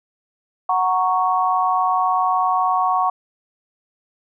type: chord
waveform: sine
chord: F# major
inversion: none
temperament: equal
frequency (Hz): 740 / 932.3 / 1108.7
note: F#5 / A#5 / C#6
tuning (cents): 0 / 0 / 0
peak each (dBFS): -19 / -23 / -19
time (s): 0.69-3.1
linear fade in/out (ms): 5
effects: none